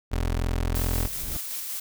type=tone; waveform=25% pulse; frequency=42.53 Hz; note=F1; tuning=45 cents flat; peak=-20 dBFS; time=0.11-1.08 s; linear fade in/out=20 ms
type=noise with exponential growth; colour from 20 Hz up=brown; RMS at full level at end=-30 dBFS; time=0.72-1.37 s; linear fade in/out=2 ms; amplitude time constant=140 ms
type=noise with tremolo; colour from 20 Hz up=blue; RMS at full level=-32 dBFS; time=0.75-1.8 s; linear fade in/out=5 ms; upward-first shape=square; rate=5.3 Hz; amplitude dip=25%
effects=none